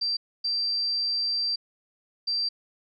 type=tone bursts at uneven times; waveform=sine; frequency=4699 Hz; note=D8; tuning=in tune; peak=-24 dBFS; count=3; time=0.01-0.17 / 0.44-1.56 / 2.27-2.49 s; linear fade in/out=10 ms; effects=none